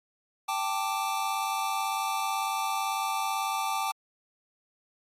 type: chord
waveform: square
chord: G suspended second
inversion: none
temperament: just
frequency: 784 / 882 / 1176 Hz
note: G5 / A5 / D6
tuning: 0 / +4 / +2 cents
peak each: -33 dBFS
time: 0.48-3.92 s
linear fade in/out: 10 ms
effects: AAC 48 kbps